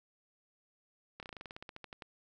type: slowing click train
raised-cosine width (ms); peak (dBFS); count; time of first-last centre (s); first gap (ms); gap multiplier
0.3; -29; 16; 1.2-2.022; 28; 1.09
effects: none